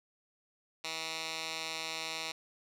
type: tone with band-pass filter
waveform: 10% pulse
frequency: 161 Hz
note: E3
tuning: 41 cents flat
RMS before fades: -39 dBFS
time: 0.84-2.32 s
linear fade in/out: 5 ms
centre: 3900 Hz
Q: 1.3
effects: none